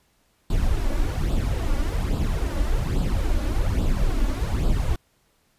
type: noise with flanger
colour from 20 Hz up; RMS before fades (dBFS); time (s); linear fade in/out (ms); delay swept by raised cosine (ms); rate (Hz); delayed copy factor
brown; -22; 0.5-4.96; 2; 0.24 to 3.54; 1.2; +0.65
effects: pink hiss -65 dBFS RMS until 5.58 s + resampled to 32000 Hz